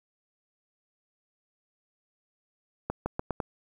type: accelerating click train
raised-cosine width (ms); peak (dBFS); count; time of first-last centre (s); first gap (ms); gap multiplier
1; -15; 5; 2.9-3.402; 160; 0.84
effects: 9-bit